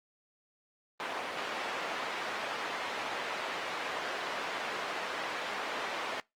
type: band-pass noise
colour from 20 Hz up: pink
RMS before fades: -37 dBFS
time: 1-6.2 s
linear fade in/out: 0 ms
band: 560 to 2800 Hz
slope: 12 dB/octave
effects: noise-tail reverb RT60 0.2 s tail -24 dB re dry + Opus 24 kbps